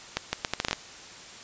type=accelerating click train; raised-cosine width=0.2 ms; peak=-8 dBFS; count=9; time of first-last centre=0.17-0.73 s; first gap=160 ms; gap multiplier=0.74; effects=white hiss -45 dBFS RMS until 1.43 s + resampled to 16000 Hz